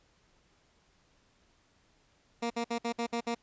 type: tone bursts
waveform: 15% pulse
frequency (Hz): 234.4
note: A#3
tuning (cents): +10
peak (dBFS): -24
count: 7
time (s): 2.42-3.349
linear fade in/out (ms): 10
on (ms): 83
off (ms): 58
effects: pink hiss -68 dBFS RMS until 3.42 s + resampled to 16000 Hz